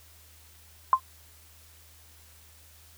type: tone with exponential decay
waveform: sine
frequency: 1046.5 Hz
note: C6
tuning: in tune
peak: -11 dBFS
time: 0.93-1 s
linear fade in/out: 1 ms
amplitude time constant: 15 ms
effects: added 79 Hz sine -56 dBFS peak until 2.97 s + white hiss -56 dBFS RMS until 2.97 s

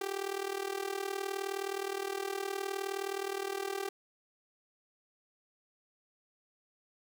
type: tone with amplitude modulation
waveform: sawtooth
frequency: 392 Hz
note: G4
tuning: in tune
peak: -27 dBFS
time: 0.01-3.89 s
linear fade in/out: 5 ms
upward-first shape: sine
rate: 39.3 Hz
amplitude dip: 85%
effects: none

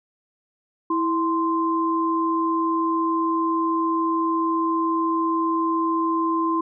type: tone pair together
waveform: sine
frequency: 328 / 1042.2 Hz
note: E4 / C6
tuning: -9 / -7 cents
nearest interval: octave + minor sixth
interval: 2002 cents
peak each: -22 dBFS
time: 0.9-6.61 s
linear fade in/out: 5 ms
effects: none

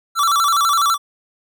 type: tone with vibrato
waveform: square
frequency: 1244.5 Hz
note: D#6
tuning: in tune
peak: -14 dBFS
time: 0.15-0.98 s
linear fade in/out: 50 ms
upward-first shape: square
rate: 12 Hz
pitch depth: 130 cents each way
effects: none

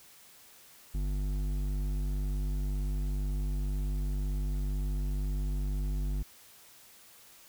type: tone with hard clipping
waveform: sine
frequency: 49 Hz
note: G1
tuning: in tune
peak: -31 dBFS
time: 0.94-6.23 s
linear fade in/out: 10 ms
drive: 11 dB
effects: white hiss -56 dBFS RMS until 7.48 s

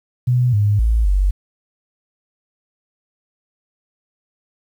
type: tone with pitch steps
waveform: sine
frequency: 124.2 / 103.3 / 55.6 / 47.75 Hz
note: B2 / G#2 / A1 / G1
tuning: +10 / -9 / +19 / -45 cents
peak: -12 dBFS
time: 0.27-1.31 s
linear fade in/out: 10 ms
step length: 260 ms
effects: 8-bit

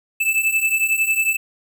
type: beating tone pair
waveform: square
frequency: 2626 / 2637 Hz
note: E7 / E7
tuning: -7 / 0 cents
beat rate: 11 Hz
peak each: -22 / -19 dBFS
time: 0.2-1.37 s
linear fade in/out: 10 ms
effects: none

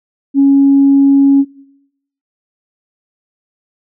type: tone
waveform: sine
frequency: 276.7 Hz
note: C#4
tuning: 3 cents flat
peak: -4 dBFS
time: 0.34-1.45 s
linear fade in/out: 50 ms
effects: noise-tail reverb RT60 0.8 s tail -21 dB re dry + tanh soft clip ceiling 0 dBFS

